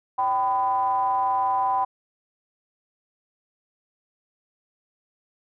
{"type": "ring-modulated tone", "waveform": "triangle", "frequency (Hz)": 112.7, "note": "A2", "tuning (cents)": 42, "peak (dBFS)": -15, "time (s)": [0.18, 1.85], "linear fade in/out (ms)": 10, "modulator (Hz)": 889, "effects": []}